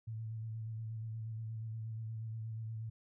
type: tone with vibrato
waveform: sine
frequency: 111.4 Hz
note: A2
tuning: 22 cents sharp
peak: -39 dBFS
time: 0.07-2.9 s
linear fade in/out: 10 ms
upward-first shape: square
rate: 8.4 Hz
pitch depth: 24 cents each way
effects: none